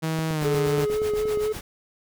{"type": "tone with pitch glide", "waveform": "sawtooth", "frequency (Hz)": [160, 149.29], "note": ["D#3", "D3"], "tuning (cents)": [49, 29], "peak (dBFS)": -20, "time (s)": [0.02, 0.86], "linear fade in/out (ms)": 20, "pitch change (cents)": -120, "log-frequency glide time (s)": [0.3, 0.44]}
{"type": "click train", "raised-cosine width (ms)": 2, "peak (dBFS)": -21, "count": 11, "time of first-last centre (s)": [0.19, 1.373], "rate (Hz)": 8.45}
{"type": "noise with tremolo", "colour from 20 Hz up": "pink", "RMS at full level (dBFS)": -35, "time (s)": [0.41, 1.61], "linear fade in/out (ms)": 2, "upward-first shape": "sine", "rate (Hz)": 8, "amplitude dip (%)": 85}
{"type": "tone with vibrato", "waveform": "triangle", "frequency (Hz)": 425.2, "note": "G#4", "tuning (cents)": 41, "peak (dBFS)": -20, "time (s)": [0.44, 1.53], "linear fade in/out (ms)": 10, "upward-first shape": "triangle", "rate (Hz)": 4, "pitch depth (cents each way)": 24}
{"effects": []}